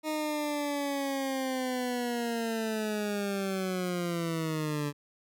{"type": "linear sweep", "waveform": "20% pulse", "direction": "down", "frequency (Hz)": [311.1, 144], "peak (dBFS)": -25, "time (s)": [0.03, 4.93], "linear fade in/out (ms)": 50, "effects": []}